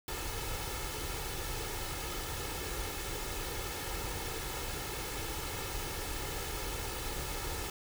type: noise with comb filter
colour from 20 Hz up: pink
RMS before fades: -38 dBFS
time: 0.08-7.7 s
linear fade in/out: 2 ms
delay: 2.3 ms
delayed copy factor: +0.6
effects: none